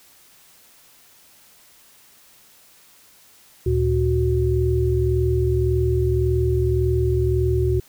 sine tone cluster, 72.9 / 114.7 / 368.7 Hz, D2 / A#2 / F#4, -12 / -28 / -6 cents, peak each -21 dBFS, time 3.66-7.8 s, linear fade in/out 5 ms, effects white hiss -52 dBFS RMS until 7.88 s

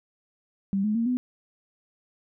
sine tone with pitch steps, 196 / 212.5 / 230.4 / 249.8 Hz, G3 / G#3 / A#3 / B3, 0 / +40 / -20 / +20 cents, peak -22 dBFS, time 0.73-1.17 s, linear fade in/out 0 ms, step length 110 ms, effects none

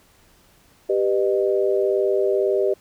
sine chord, G augmented, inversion none, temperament equal with one note detuned, 392 / 493.9 / 611.6 Hz, G4 / B4 / D#5, 0 / 0 / -30 cents, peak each -19 / -24 / -23 dBFS, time 0.89-2.74 s, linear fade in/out 10 ms, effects pink hiss -56 dBFS RMS until 2.8 s

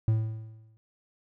triangle tone with exponential decay, 110.4 Hz, A2, 6 cents sharp, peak -17 dBFS, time 0.08-0.77 s, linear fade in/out 0 ms, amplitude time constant 150 ms, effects none

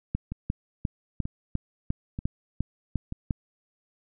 two click trains, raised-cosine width 5 ms, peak -20 / -14 dBFS, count 4 / 10, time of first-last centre 0.32-3.124 / 0.15-3.308 s, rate 1.07 / 2.85 Hz, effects none

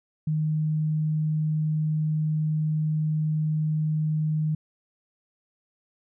sine tone, 154.7 Hz, D#3, 10 cents flat, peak -22 dBFS, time 0.27-4.55 s, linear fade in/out 5 ms, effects none

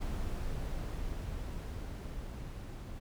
brown noise with level ramp, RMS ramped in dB -36 to -43 dBFS, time 0-3 s, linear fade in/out 20 ms, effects none

